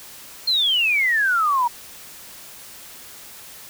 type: exponential sweep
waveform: sine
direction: down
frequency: 4270 to 930 Hz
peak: -16 dBFS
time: 0.47-1.68 s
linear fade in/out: 10 ms
effects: white hiss -41 dBFS RMS until 3.69 s